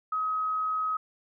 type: tone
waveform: sine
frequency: 1269 Hz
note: D#6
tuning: 34 cents sharp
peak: -26 dBFS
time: 0.12-0.97 s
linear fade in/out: 5 ms
effects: none